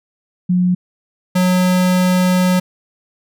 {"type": "tone pair in turn", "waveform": ["sine", "square"], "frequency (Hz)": [180.3, 182.5], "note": ["F#3", "F#3"], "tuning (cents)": [-45, -24], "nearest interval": "unison", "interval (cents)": 21, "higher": "second", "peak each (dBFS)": [-11, -12], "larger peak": "first", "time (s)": [[0.49, 0.75], [1.35, 2.6]], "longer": "second", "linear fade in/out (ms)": 10, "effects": []}